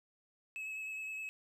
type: tone with vibrato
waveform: triangle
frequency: 2583 Hz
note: E7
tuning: 36 cents flat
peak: -38 dBFS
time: 0.56-1.29 s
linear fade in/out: 0 ms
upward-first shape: sine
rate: 9.7 Hz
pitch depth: 18 cents each way
effects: none